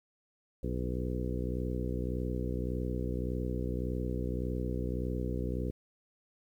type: harmonic tone with a mistuned harmonic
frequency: 61.74 Hz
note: B1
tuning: in tune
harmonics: 1 / 2 / 3 / 4 / 5 / 6 / 7 / 8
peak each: -35 / -38 / -40 / -41 / -42 / -43 / -43 / -44 dBFS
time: 0.63-5.71 s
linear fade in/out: 5 ms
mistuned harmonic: 8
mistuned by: +22 cents
effects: 11-bit